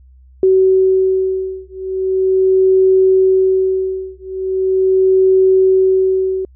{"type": "beating tone pair", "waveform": "sine", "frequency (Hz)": [377.9, 378.3], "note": ["F#4", "F#4"], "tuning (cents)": [37, 38], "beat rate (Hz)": 0.4, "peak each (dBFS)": -13, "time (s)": [0.43, 6.45], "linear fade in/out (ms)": 2, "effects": ["added 64 Hz sine -41 dBFS peak until 6.55 s"]}